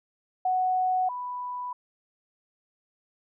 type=tone pair in turn; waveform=sine; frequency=741 / 989.1 Hz; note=F#5 / B5; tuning=+2 / +2 cents; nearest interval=perfect fourth; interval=500 cents; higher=second; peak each=-22 / -31 dBFS; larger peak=first; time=0.45-1.09 / 1.09-1.73 s; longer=neither; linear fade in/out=5 ms; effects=none